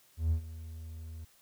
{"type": "tone with ADSR envelope", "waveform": "triangle", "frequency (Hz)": 80.7, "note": "E2", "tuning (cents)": -36, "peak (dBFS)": -21, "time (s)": [0.17, 1.25], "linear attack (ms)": 140, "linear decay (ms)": 95, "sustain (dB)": -18, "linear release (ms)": 8, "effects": ["tanh soft clip ceiling -20 dBFS", "white hiss -64 dBFS RMS until 1.41 s"]}